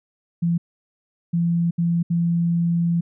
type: tone bursts at uneven times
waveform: sine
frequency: 170 Hz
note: F3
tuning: 46 cents flat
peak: -17 dBFS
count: 4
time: 0.42-0.58 / 1.33-1.71 / 1.78-2.03 / 2.1-3.01 s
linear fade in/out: 10 ms
effects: none